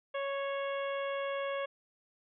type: harmonic tone with a mistuned harmonic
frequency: 554.4 Hz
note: C#5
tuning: in tune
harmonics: 1 / 2 / 3 / 4 / 5 / 6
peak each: -34 / -40 / -44 / -46 / -48 / -50 dBFS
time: 0.14-1.66 s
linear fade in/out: 10 ms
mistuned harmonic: 4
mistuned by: -19 cents
effects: none